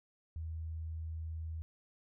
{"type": "tone", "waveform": "sine", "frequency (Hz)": 80.5, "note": "E2", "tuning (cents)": -41, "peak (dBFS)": -38, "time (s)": [0.36, 1.62], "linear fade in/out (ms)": 0, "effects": []}